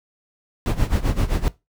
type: noise with tremolo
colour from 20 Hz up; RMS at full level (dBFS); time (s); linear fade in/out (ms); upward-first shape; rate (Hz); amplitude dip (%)
brown; -17; 0.66-1.48; 0; sine; 7.7; 85
effects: noise-tail reverb RT60 0.2 s tail -18 dB re dry